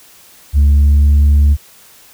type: tone with pitch glide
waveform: sine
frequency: 71.6 to 72.47 Hz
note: D2 to D2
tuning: -43 to -22 cents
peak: -3 dBFS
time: 0.53-1.57 s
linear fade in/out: 50 ms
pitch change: +21 cents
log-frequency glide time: 0.66-1.12 s
effects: tanh soft clip ceiling -5 dBFS + white hiss -43 dBFS RMS until 2.13 s